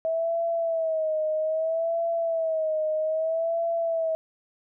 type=tone with vibrato; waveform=sine; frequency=646 Hz; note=E5; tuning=35 cents flat; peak=-23 dBFS; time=0.05-4.15 s; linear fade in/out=0 ms; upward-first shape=sine; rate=0.62 Hz; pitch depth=68 cents each way; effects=none